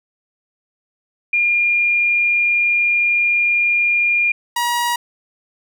sine / sawtooth tone pair in turn, 2411 / 956.8 Hz, D7 / A#5, +45 / +45 cents, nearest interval octave + major third, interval 1600 cents, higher first, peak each -13 / -13 dBFS, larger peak neither, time 1.33-4.32 / 4.56-4.96 s, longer first, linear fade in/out 5 ms, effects none

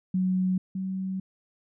sine tone pair in turn, 185.4 / 189.3 Hz, F#3 / F#3, +4 / +40 cents, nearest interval unison, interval 36 cents, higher second, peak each -22 / -28 dBFS, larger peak first, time 0.14-0.58 / 0.75-1.2 s, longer second, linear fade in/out 5 ms, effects none

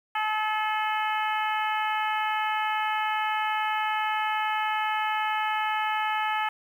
harmonic tone, 430.6 Hz, A4, 37 cents flat, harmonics 2 / 3 / 4 / 5 / 6 / 7, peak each -27 / -31 / -33 / -35 / -37 / -38 dBFS, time 0.15-6.49 s, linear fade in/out 5 ms, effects 9-bit

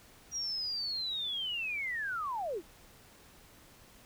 sine linear sweep, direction down, 5770 to 293.7 Hz, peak -33 dBFS, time 0.31-2.62 s, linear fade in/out 50 ms, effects pink hiss -58 dBFS RMS until 4.05 s

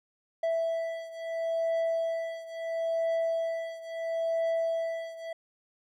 triangle beating tone pair, 659.3 / 660.04 Hz, E5 / E5, 0 / +2 cents, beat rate 0.74 Hz, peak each -28 / -31 dBFS, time 0.43-5.33 s, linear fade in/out 5 ms, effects none

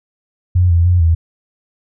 sine tone with pitch steps, 89.7 / 85 / 89.1 / 82.2 Hz, F2 / F2 / F2 / E2, +47 / -46 / +35 / -4 cents, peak -8 dBFS, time 0.55-1.15 s, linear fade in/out 10 ms, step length 150 ms, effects none

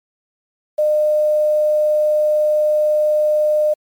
sine tone with quantisation, 606 Hz, D#5, 46 cents flat, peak -12 dBFS, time 0.78-3.74 s, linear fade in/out 10 ms, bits 7, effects MP3 96 kbps

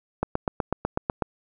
click train, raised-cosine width 1 ms, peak -9 dBFS, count 9, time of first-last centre 0.23-1.223 s, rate 8.06 Hz, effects none

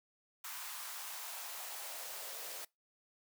white noise with high-pass filter sweep, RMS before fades -45 dBFS, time 0.44-2.65 s, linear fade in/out 5 ms, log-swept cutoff 1100 to 500 Hz, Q 2, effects noise-tail reverb RT60 0.2 s tail -24 dB re dry

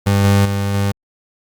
30% pulse tone with level steps, 99.7 Hz, G2, 30 cents sharp, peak -9 / -7 / -14 / -12 dBFS, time 0.06-0.92 s, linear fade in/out 10 ms, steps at 0.24 / 0.45 / 0.74 s, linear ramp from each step 5 ms, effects Opus 48 kbps

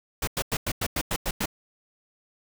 pink noise bursts, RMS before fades -27 dBFS, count 9, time 0.22-1.458 s, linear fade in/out 5 ms, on 54 ms, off 94 ms, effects none

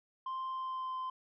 sine tone with pitch glide, 1046.5 to 1034.5 Hz, C6 to C6, 0 to -20 cents, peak -33 dBFS, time 0.26-1.1 s, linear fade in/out 5 ms, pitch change -20 cents, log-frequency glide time 0.5-0.98 s, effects tanh soft clip ceiling -35 dBFS

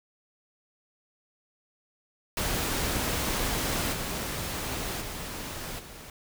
pink noise with level steps, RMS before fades -29 / -33 / -37 / -45 dBFS, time 2.37-6.1 s, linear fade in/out 2 ms, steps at 3.92 / 5 / 5.78 s, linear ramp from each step 20 ms, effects none

